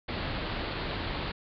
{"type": "low-pass noise", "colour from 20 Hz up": "pink", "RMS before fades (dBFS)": -34, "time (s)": [0.08, 1.32], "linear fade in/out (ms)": 10, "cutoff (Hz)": 4600, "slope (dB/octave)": 96, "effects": []}